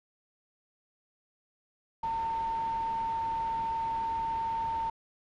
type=tone in noise; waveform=sine; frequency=907 Hz; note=A#5; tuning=48 cents flat; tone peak=-29 dBFS; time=2.03-4.9 s; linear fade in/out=5 ms; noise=pink; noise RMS=-45 dBFS; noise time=2.03-4.9 s; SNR=+13 dB; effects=low-pass 3000 Hz 12 dB/octave